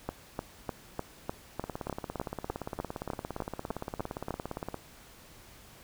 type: two click trains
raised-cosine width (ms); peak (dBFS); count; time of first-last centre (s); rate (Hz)
1; -18 / -21; 15 / 55; 0.09-4.307 / 1.64-4.743; 3.32 / 17.4
effects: pink hiss -54 dBFS RMS until 5.83 s